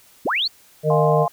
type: linear sweep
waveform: sine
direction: up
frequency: 111.8 to 4590 Hz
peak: -18 dBFS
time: 0.25-0.48 s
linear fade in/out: 10 ms
type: harmonic tone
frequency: 153.5 Hz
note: D#3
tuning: 23 cents flat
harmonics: 1 / 3 / 4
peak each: -19 / -19 / -20 dBFS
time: 0.83-1.27 s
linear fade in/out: 50 ms
type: chord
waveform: sine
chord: F minor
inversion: none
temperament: equal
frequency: 698.5 / 830.6 / 1046.5 Hz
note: F5 / Ab5 / C6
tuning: 0 / 0 / 0 cents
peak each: -21 / -26 / -24 dBFS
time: 0.9-1.28 s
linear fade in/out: 2 ms
effects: white hiss -52 dBFS RMS until 1.32 s